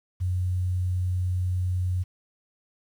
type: tone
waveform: sine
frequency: 91 Hz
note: F#2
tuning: 28 cents flat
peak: -23 dBFS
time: 0.2-2.04 s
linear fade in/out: 20 ms
effects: 9-bit